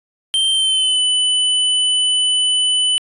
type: tone with pitch glide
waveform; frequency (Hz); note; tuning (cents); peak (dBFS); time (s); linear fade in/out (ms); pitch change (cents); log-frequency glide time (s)
square; 3136 to 3000; G7 to F#7; 0 to +23; -14; 0.34-2.98; 0; -77; 0.52-1.01
effects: resampled to 24000 Hz